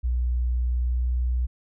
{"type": "tone with pitch glide", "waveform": "sine", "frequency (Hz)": [61, 61.57], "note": ["B1", "B1"], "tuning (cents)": [-21, -5], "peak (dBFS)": -21, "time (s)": [0.03, 1.47], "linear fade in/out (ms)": 20, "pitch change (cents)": 16, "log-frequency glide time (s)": [0.76, 1.09], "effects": []}